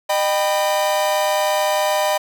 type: chord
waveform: 45% pulse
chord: Eb augmented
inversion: none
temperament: equal with one note detuned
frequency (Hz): 610.5 / 784 / 987.8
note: Eb5 / G5 / B5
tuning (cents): -33 / 0 / 0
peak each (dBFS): -19 / -22 / -23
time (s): 0.09-2.18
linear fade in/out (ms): 10
effects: none